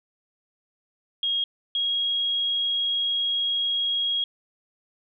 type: tone pair in turn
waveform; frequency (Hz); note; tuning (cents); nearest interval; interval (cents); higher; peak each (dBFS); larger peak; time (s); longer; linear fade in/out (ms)
sine; 3268 / 3289; G#7 / G#7; -29 / -18; unison; 11; second; -22; neither; 1.23-1.44 / 1.75-4.24; second; 2
effects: none